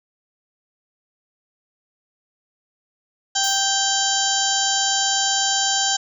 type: harmonic tone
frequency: 784 Hz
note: G5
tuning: in tune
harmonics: 1 / 2 / 4 / 5 / 6 / 7 / 8 / 9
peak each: -25 / -27 / -24 / -29 / -28 / -28 / -27 / -24 dBFS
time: 3.35-5.97 s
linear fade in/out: 10 ms
type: noise with exponential decay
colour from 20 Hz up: blue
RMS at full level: -33 dBFS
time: 3.44-3.81 s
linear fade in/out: 0 ms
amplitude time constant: 80 ms
effects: none